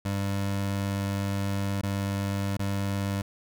25% pulse tone with dropouts, 99.1 Hz, G2, 19 cents sharp, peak -23 dBFS, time 0.05-3.22 s, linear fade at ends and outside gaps 5 ms, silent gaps 1.814-1.833 / 2.571-2.593 s, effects none

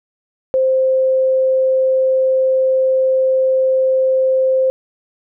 sine tone, 523.3 Hz, C5, in tune, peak -11 dBFS, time 0.54-4.7 s, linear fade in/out 0 ms, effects none

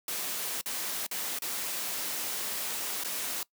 white noise with dropouts, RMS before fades -34 dBFS, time 0.08-3.43 s, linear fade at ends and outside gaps 2 ms, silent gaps 0.612-0.659 / 1.066-1.112 / 1.388-1.42 / 3.037-3.046 s, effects noise-tail reverb RT60 0.1 s tail -22 dB re dry + high-pass 200 Hz 12 dB/octave

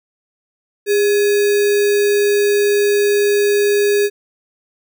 sine tone with sample-and-hold, 409 Hz, G#4, 26 cents flat, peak -11 dBFS, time 0.86-4.1 s, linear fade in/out 50 ms, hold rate 2100 Hz, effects none

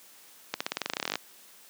accelerating click train, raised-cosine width 0.2 ms, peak -11 dBFS, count 18, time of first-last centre 0.54-1.156 s, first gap 65 ms, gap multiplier 0.92, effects white hiss -54 dBFS RMS until 1.69 s + high-pass 200 Hz 12 dB/octave

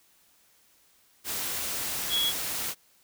sine tone in noise, 3342 Hz, G#7, 10 cents sharp, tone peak -24 dBFS, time 2.09-2.33 s, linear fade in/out 50 ms, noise white, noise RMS -32 dBFS, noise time 1.24-2.75 s, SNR +5 dB, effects white hiss -63 dBFS RMS until 3.03 s

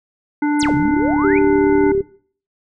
harmonic tone, 294.9 Hz, D4, 7 cents sharp, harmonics 1 / 3 / 5 / 7, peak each -14 / -24 / -28 / -31 dBFS, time 0.42-1.92 s, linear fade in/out 5 ms
sine exponential two-way sweep, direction down then up, 11175 to 123.47 to 2553 Hz, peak -21 dBFS, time 0.59-1.39 s, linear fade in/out 10 ms, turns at 0.75 s
click train, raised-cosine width 3 ms, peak -16 dBFS, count 50, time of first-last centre 0.63-2.006 s, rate 35.6 Hz
sine tone, 392 Hz, G4, in tune, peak -14 dBFS, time 1.23-2.02 s, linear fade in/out 20 ms
effects noise-tail reverb RT60 0.5 s tail -19 dB re dry

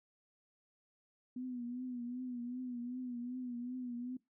sine tone with vibrato, 246.9 Hz, B3, in tune, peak -39 dBFS, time 1.36-4.17 s, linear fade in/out 5 ms, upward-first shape triangle, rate 2.6 Hz, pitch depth 71 cents each way, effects noise-tail reverb RT60 0.2 s tail -21 dB re dry

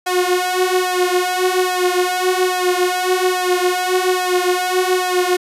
sawtooth tone with flanger, 364.7 Hz, F#4, 25 cents flat, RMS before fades -17 dBFS, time 0.06-5.37 s, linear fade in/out 10 ms, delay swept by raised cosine 1.5 to 7 ms, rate 1.2 Hz, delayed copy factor +0.85, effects resampled to 32000 Hz

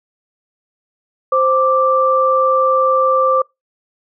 sine tone pair together, 523.3 / 1174.8 Hz, C5 / D6, 0 / 0 cents, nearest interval octave + major second, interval 1400 cents, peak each -14 / -13 dBFS, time 1.32-3.42 s, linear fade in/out 5 ms, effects noise-tail reverb RT60 0.2 s tail -26 dB re dry

